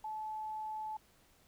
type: tone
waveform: sine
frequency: 865 Hz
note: A5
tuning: 30 cents flat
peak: -38 dBFS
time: 0.04-0.97 s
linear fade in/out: 5 ms
effects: pink hiss -67 dBFS RMS until 1.47 s